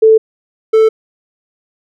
sine / triangle tone pair in turn, 440.9 / 440.9 Hz, A4 / A4, +4 / +4 cents, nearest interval unison, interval 0 cents, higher neither, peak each -3 dBFS, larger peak neither, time 0.02-0.18 / 0.73-0.89 s, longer neither, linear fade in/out 10 ms, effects none

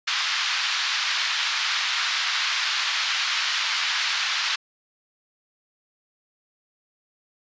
white band-pass noise, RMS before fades -25 dBFS, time 0.07-4.56 s, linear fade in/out 10 ms, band 1100 to 4700 Hz, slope 24 dB/octave, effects resampled to 16000 Hz

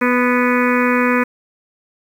harmonic tone with a mistuned harmonic, 246.9 Hz, B3, in tune, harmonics 1 / 2 / 4 / 5 / 6 / 7 / 8 / 9 / 10, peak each -16 / -19 / -22 / -23 / -24 / -24 / -25 / -26 / -26 dBFS, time 0.01-1.24 s, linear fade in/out 10 ms, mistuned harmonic 4, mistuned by +16 cents, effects 7-bit

